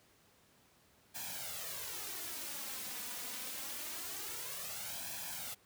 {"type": "noise with flanger", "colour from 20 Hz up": "white", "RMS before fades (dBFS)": -43, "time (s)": [1.14, 5.55], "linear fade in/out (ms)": 20, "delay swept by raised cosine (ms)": [1.2, 4.1], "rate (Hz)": 0.25, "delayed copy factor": 0.7, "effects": ["pink hiss -67 dBFS RMS until 5.65 s", "high-pass 80 Hz 12 dB/octave"]}